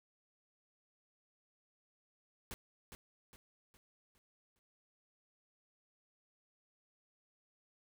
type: noise with echo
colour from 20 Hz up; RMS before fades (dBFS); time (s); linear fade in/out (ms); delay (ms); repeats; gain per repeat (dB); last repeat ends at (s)
pink; -45; 2.51-2.54; 0; 410; 5; -7; 4.59
effects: none